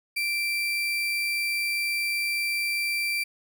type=tone; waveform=35% pulse; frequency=2349 Hz; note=D7; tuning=in tune; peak=-23 dBFS; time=0.16-3.24 s; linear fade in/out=10 ms; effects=none